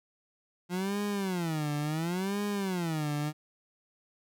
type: tone with vibrato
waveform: 30% pulse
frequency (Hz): 173.9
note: F3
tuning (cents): -7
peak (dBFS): -27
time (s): 0.69-3.33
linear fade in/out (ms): 50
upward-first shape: sine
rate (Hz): 0.71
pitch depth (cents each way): 290
effects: none